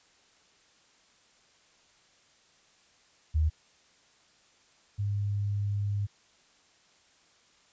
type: tone pair in turn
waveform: sine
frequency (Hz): 77.8 / 101.72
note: D#2 / G#2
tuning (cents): 0 / -35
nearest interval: perfect fourth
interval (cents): 465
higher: second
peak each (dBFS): -22 / -27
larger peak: first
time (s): 3.34-3.5 / 4.98-6.07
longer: second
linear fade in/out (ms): 20
effects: white hiss -63 dBFS RMS until 7.72 s + resampled to 16000 Hz